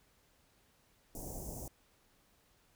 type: band-stop noise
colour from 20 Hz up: pink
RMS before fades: -44 dBFS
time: 1.15-1.68 s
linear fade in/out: 2 ms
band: 840 to 5900 Hz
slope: 48 dB/octave
effects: pink hiss -70 dBFS RMS until 2.75 s